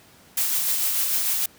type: noise with tremolo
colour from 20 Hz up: blue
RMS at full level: -22 dBFS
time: 0.37-1.46 s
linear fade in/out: 5 ms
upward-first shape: sine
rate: 6.7 Hz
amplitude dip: 30%
effects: pink hiss -52 dBFS RMS until 1.58 s + high-pass 80 Hz 12 dB/octave